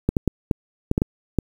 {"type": "clicks", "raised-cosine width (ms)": 3, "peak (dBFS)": -5, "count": 8, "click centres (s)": [0.09, 0.168, 0.277, 0.512, 0.914, 0.979, 1.019, 1.387], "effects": ["7-bit"]}